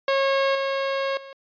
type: tone with level steps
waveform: sawtooth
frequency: 545 Hz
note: C#5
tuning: 29 cents flat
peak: -15 / -19 / -35 dBFS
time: 0.08-1.33 s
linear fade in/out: 2 ms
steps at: 0.55 / 1.17 s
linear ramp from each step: 2 ms
effects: resampled to 11025 Hz